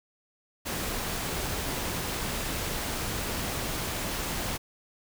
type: noise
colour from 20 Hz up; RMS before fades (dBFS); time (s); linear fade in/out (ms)
pink; -32; 0.65-4.58; 20
effects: none